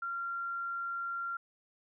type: tone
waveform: sine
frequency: 1380 Hz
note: F6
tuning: 21 cents flat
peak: -34 dBFS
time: 0.02-1.37 s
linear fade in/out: 5 ms
effects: none